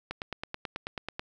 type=click train; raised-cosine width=0.3 ms; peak=-18 dBFS; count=11; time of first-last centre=0.11-1.195 s; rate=9.22 Hz; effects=none